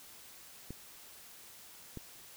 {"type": "clicks", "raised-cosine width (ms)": 3, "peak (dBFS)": -29, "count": 2, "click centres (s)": [0.706, 1.973], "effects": ["white hiss -54 dBFS RMS until 2.36 s"]}